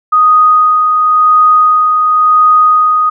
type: tone with tremolo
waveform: sine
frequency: 1244.5 Hz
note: D#6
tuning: in tune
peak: -3 dBFS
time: 0.12-3.1 s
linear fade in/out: 10 ms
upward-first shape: sine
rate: 0.94 Hz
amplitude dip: 35%
effects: none